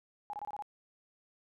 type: tone bursts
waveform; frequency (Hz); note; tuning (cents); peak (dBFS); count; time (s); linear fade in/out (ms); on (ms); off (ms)
sine; 830.6; G#5; 0; -37; 6; 0.3-0.623; 0; 33; 25
effects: none